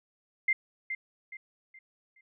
sine tone with echo, 2093 Hz, C7, in tune, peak -22 dBFS, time 0.48-0.53 s, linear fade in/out 5 ms, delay 420 ms, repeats 4, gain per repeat -9 dB, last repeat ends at 2.21 s, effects none

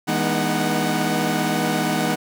sawtooth tone cluster, 161.8 / 206.7 / 241.6 / 306.1 / 745 Hz, E3 / G#3 / B3 / D#4 / F#5, -32 / -8 / -38 / -28 / +12 cents, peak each -22 dBFS, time 0.07-2.16 s, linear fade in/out 20 ms, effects none

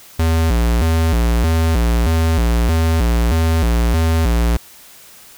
square tone with vibrato, 68.9 Hz, C#2, 10 cents flat, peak -13 dBFS, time 0.19-4.57 s, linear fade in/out 5 ms, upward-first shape square, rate 1.6 Hz, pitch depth 290 cents each way, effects white hiss -42 dBFS RMS until 5.37 s

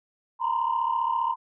sine tone cluster, 920 / 955 / 1030 Hz, A#5 / A#5 / C6, -23 / +42 / -28 cents, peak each -27 / -27 / -26 dBFS, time 0.39-1.36 s, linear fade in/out 50 ms, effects tanh soft clip ceiling -16 dBFS

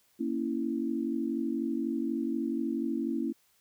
sine chord, A# diminished, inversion none, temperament equal, 233.1 / 277.2 / 329.6 Hz, A#3 / C#4 / E4, 0 / 0 / 0 cents, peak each -33 dBFS, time 0.19-3.33 s, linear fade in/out 20 ms, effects white hiss -68 dBFS RMS until 3.6 s

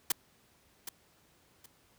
white noise with echo, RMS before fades -27 dBFS, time 0.1-0.12 s, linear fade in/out 5 ms, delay 770 ms, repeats 2, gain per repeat -12 dB, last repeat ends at 1.66 s, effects pink hiss -66 dBFS RMS until 1.98 s + high-pass 60 Hz 12 dB/octave

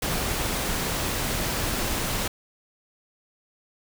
pink noise, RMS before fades -27 dBFS, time 0.02-2.28 s, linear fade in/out 5 ms, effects none

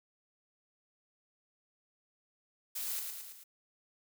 blue noise with echo, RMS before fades -38 dBFS, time 2.75-3 s, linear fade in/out 10 ms, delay 110 ms, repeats 4, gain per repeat -4 dB, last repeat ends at 3.44 s, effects none

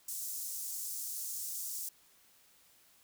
pink high-pass noise, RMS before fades -40 dBFS, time 0.08-1.89 s, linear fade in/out 5 ms, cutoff 6500 Hz, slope 24 dB/octave, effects white hiss -65 dBFS RMS until 3.03 s

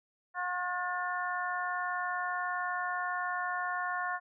harmonic tone with a mistuned harmonic, 359.7 Hz, F#4, 49 cents flat, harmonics 2 / 3 / 4 / 5, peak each -37 / -36 / -37 / -38 dBFS, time 0.34-4.2 s, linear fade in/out 50 ms, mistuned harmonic 5, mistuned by -24 cents, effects none

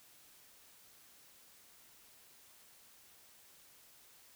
silence, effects white hiss -62 dBFS RMS until 4.35 s

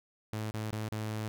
sawtooth tone with dropouts, 108.3 Hz, A2, 27 cents flat, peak -30 dBFS, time 0.33-1.28 s, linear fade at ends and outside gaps 0 ms, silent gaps 0.509-0.54 / 0.71-0.728 / 0.887-0.921 s, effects none

